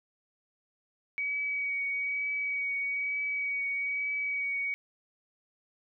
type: tone with vibrato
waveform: sine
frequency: 2263 Hz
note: C#7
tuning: 35 cents sharp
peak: -29 dBFS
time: 1.18-4.74 s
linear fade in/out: 0 ms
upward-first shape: triangle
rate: 1.1 Hz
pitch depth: 19 cents each way
effects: none